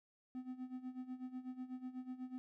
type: tone with tremolo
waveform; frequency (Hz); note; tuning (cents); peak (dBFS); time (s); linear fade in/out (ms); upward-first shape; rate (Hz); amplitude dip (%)
triangle; 254.6; C4; -47; -39; 0.35-2.38; 0; sine; 8.1; 80
effects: none